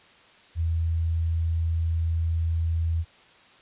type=tone; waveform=sine; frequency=82.41 Hz; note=E2; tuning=in tune; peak=-22 dBFS; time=0.55-3.05 s; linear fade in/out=50 ms; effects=white hiss -54 dBFS RMS until 3.61 s + resampled to 8000 Hz